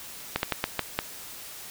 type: slowing click train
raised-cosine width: 0.3 ms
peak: -8 dBFS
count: 6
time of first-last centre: 0.36-0.99 s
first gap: 71 ms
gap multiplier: 1.29
effects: white hiss -42 dBFS RMS until 1.7 s